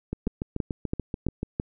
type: two click trains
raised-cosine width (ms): 3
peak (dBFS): -13 / -16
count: 5 / 10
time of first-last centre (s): 0.27-1.599 / 0.13-1.431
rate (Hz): 3.01 / 6.92
effects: none